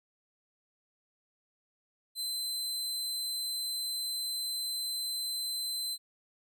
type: tone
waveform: sawtooth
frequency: 4065 Hz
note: B7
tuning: 49 cents sharp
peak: -30 dBFS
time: 2.15-5.98 s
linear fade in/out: 50 ms
effects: none